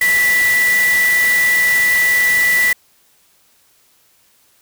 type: tone in noise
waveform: sine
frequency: 1968 Hz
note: B6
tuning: 7 cents flat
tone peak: -11 dBFS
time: 0.01-2.73 s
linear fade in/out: 5 ms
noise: white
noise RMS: -23 dBFS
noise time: 0.01-2.73 s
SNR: +9 dB
effects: white hiss -55 dBFS RMS until 4.61 s